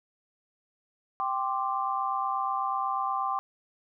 sine chord, G suspended fourth, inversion none, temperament equal, 784 / 1046.5 / 1174.7 Hz, G5 / C6 / D6, 0 / 0 / 0 cents, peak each -31 dBFS, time 1.2-3.39 s, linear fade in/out 0 ms, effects none

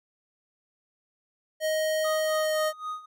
square tone with pitch glide, 626 to 620.6 Hz, D#5 to D#5, +10 to -5 cents, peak -25 dBFS, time 1.6-2.73 s, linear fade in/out 50 ms, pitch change -15 cents, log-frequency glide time 2.22-2.56 s
triangle tone with tremolo, 1244.5 Hz, D#6, in tune, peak -28 dBFS, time 2.04-3.06 s, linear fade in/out 10 ms, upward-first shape sine, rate 3.8 Hz, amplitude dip 85%
effects none

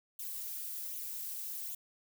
violet noise with flanger, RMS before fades -41 dBFS, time 0.19-1.75 s, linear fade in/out 5 ms, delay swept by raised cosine 0.29 to 4.09 ms, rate 1.3 Hz, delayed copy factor +0.65, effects none

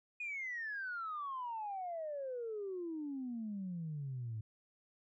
sine exponential sweep, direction down, 2489 to 106.1 Hz, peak -38 dBFS, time 0.2-4.41 s, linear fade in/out 5 ms, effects tanh soft clip ceiling -34 dBFS

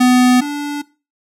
square tone pair in turn, 250.1 / 290.5 Hz, B3 / D4, +22 / -19 cents, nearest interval minor third, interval 259 cents, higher second, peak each -9 / -20 dBFS, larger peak first, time 0-0.41 / 0.41-0.82 s, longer neither, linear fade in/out 10 ms, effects noise-tail reverb RT60 0.3 s tail -18 dB re dry + low-pass 12000 Hz 12 dB/octave

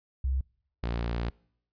sine / sawtooth tone pair in turn, 65.9 / 58.37 Hz, C2 / A#1, +13 / +3 cents, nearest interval major second, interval 210 cents, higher first, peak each -25 dBFS, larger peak neither, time 0.24-0.41 / 0.83-1.3 s, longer second, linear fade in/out 5 ms, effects noise-tail reverb RT60 0.7 s tail -26 dB re dry + resampled to 11025 Hz

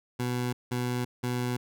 20% pulse tone bursts, 123.47 Hz, B2, in tune, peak -23 dBFS, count 3, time 0.19-1.57 s, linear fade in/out 10 ms, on 340 ms, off 180 ms, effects none

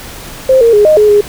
sine tone with pitch steps, 524 / 462.9 / 415.8 / 617 / 421.8 / 413 Hz, C5 / A#4 / G#4 / D#5 / G#4 / G#4, +2 / -12 / +2 / -15 / +27 / -10 cents, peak -3 dBFS, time 0.49-1.21 s, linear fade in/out 5 ms, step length 120 ms, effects pink hiss -28 dBFS RMS until 1.28 s

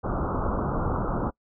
pink low-pass noise, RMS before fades -27 dBFS, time 0.03-1.31 s, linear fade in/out 20 ms, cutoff 1400 Hz, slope 96 dB/octave, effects noise-tail reverb RT60 0.1 s tail -25 dB re dry

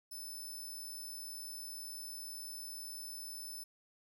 10% pulse tone, 5274 Hz, E8, in tune, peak -38 dBFS, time 0.11-3.64 s, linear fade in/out 10 ms, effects 13-bit

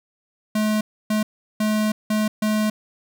square tone bursts at uneven times, 214.2 Hz, A3, 46 cents flat, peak -19 dBFS, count 5, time 0.55-0.81 / 1.1-1.23 / 1.6-1.92 / 2.1-2.28 / 2.42-2.7 s, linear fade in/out 5 ms, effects none

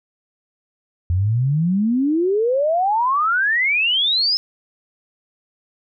sine exponential sweep, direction up, 84.9 to 5230 Hz, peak -15 dBFS, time 1.1-4.37 s, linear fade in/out 0 ms, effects none

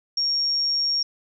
sine tone, 5550 Hz, F8, 12 cents flat, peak -20 dBFS, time 0.17-1.03 s, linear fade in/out 5 ms, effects none

